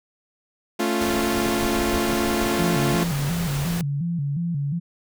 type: chord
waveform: sawtooth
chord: A augmented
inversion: none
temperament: equal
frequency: 220 / 277.2 / 349.2 Hz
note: A3 / C#4 / E#4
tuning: 0 / 0 / 0 cents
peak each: -21 / -24 / -20 dBFS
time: 0.79-3.04 s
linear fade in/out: 10 ms
type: noise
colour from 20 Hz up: pink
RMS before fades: -31 dBFS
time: 1.01-3.81 s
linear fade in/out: 0 ms
type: noise bursts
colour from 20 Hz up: brown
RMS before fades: -30 dBFS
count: 7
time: 1.43-2.482 s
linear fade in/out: 20 ms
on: 80 ms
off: 82 ms
type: tone with vibrato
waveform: sine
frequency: 155.56 Hz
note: D#3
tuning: in tune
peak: -22 dBFS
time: 2.58-4.8 s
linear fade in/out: 20 ms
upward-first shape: square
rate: 2.8 Hz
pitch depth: 160 cents each way
effects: none